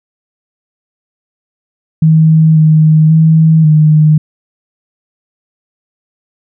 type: tone with pitch steps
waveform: sine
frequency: 158.8 / 156.2 / 159.9 / 153.8 Hz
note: D#3 / D#3 / D#3 / D#3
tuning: +36 / +7 / +48 / -20 cents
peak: -3 dBFS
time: 2.02-4.18 s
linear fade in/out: 5 ms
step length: 540 ms
effects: none